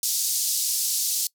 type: band-pass noise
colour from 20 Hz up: pink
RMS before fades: -25 dBFS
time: 0.03-1.27 s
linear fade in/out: 2 ms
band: 4800 to 15000 Hz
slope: 24 dB/octave
effects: noise-tail reverb RT60 0.1 s tail -23 dB re dry